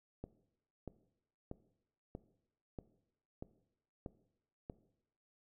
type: click train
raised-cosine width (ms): 2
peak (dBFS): -30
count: 8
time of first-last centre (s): 0.24-4.699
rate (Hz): 1.57
effects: noise-tail reverb RT60 0.8 s tail -17 dB re dry